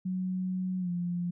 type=tone with pitch glide; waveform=sine; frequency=185 to 175.22 Hz; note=F#3 to F3; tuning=0 to +6 cents; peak=-29 dBFS; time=0.05-1.31 s; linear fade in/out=10 ms; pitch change=-94 cents; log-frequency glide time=0.79-0.9 s; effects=none